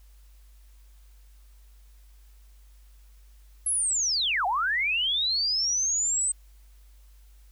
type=linear two-way sweep; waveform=sine; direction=down then up; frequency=11175 to 698.5 to 8230 Hz; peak=-23 dBFS; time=3.66-6.32 s; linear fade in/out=5 ms; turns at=4.46 s; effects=added 50 Hz sine -50 dBFS peak until 7.51 s + white hiss -65 dBFS RMS until 7.51 s